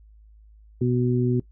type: harmonic tone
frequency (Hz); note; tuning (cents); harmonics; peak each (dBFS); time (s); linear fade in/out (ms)
123.47; B2; 0; 1 / 2 / 3; -22 / -24 / -25; 0.81-1.4; 5
effects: noise-tail reverb RT60 0.1 s tail -20 dB re dry + added 53 Hz sine -48 dBFS peak until 1.51 s